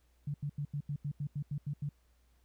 sine tone bursts, 144.6 Hz, D3, 27 cents flat, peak -33 dBFS, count 11, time 0.27-1.891 s, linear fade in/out 5 ms, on 71 ms, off 84 ms, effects added 60 Hz sine -66 dBFS peak until 2.44 s + pink hiss -75 dBFS RMS until 2.44 s

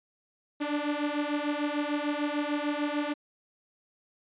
sawtooth beating tone pair, 290.6 / 297.3 Hz, D4 / D4, -18 / +21 cents, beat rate 6.7 Hz, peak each -27 / -27 dBFS, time 0.6-3.14 s, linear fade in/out 20 ms, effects resampled to 8000 Hz

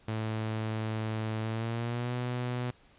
sawtooth tone with pitch glide, 109.9 to 123.36 Hz, A2 to B2, -2 to -2 cents, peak -27 dBFS, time 0.08-2.71 s, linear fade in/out 5 ms, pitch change +200 cents, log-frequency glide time 1.4-2.14 s, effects pink hiss -61 dBFS RMS until 2.98 s + resampled to 8000 Hz

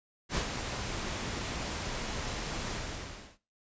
pink noise with ADSR envelope, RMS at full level -30 dBFS, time 0.29-3.38 s, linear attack 74 ms, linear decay 87 ms, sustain -6 dB, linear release 670 ms, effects noise-tail reverb RT60 0.3 s tail -17 dB re dry + resampled to 16000 Hz

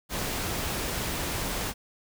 pink noise, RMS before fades -31 dBFS, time 0.09-1.74 s, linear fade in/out 50 ms, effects none

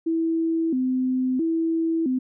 sine tone with vibrato, 290 Hz, D4, 22 cents flat, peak -20 dBFS, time 0.06-2.19 s, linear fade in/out 10 ms, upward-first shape square, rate 0.75 Hz, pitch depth 210 cents each way, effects none

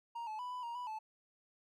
triangle tone with pitch steps, 935 / 864 / 990 / 996 / 939 / 986 / 871 Hz, A#5 / A5 / B5 / B5 / A#5 / B5 / A5, +5 / -32 / +4 / +14 / +12 / -3 / -18 cents, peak -38 dBFS, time 0.15-0.99 s, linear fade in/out 10 ms, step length 120 ms, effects none

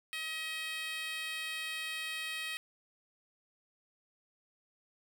10% pulse tone with high-pass filter, 635 Hz, D#5, 35 cents sharp, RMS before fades -39 dBFS, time 0.13-2.57 s, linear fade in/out 0 ms, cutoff 2200 Hz, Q 1.8, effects none

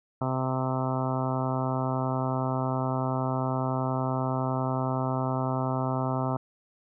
harmonic tone, 130.2 Hz, C3, 8 cents flat, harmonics 1 / 2 / 3 / 4 / 5 / 6 / 7 / 8 / 9 / 10, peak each -29 / -32 / -38 / -39 / -34 / -37 / -36 / -39 / -40 / -39 dBFS, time 0.21-6.37 s, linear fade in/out 5 ms, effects none

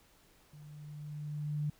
sine tone with level ramp, 148.9 Hz, D3, 24 cents sharp, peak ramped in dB -50 to -30 dBFS, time 0.53-1.7 s, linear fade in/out 5 ms, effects pink hiss -65 dBFS RMS until 1.79 s

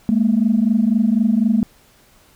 sine tone pair together, 209.1 / 233.1 Hz, G#3 / A#3, +12 / 0 cents, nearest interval major second, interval 188 cents, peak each -15 dBFS, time 0.09-1.63 s, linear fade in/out 0 ms, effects tanh soft clip ceiling -6 dBFS + pink hiss -52 dBFS RMS until 2.35 s

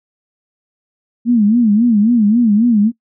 sine tone with vibrato, 222.7 Hz, A3, 21 cents sharp, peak -8 dBFS, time 1.25-2.92 s, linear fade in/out 50 ms, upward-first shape sine, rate 3.7 Hz, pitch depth 160 cents each way, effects noise-tail reverb RT60 0.1 s tail -23 dB re dry

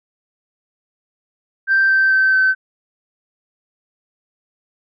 sine tone with pitch steps, 1568 / 1556.3 / 1544.6 / 1533.1 Hz, G6 / G6 / G6 / G6, 0 / -13 / -26 / -39 cents, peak -10 dBFS, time 1.67-2.55 s, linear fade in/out 50 ms, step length 220 ms, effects tanh soft clip ceiling -7 dBFS

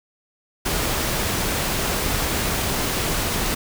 pink noise, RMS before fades -23 dBFS, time 0.65-3.55 s, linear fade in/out 10 ms, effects none

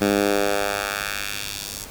10% pulse tone with high-pass filter sweep, 101.2 Hz, G#2, 44 cents flat, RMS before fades -24 dBFS, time 0.01-1.85 s, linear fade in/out 5 ms, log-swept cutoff 200 to 6400 Hz, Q 1.1, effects pink hiss -39 dBFS RMS until 1.9 s

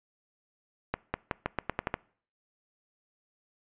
accelerating click train, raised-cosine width 0.5 ms, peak -13 dBFS, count 9, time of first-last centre 0.94-1.941 s, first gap 200 ms, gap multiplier 0.86, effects noise-tail reverb RT60 0.5 s tail -23 dB re dry + resampled to 8000 Hz

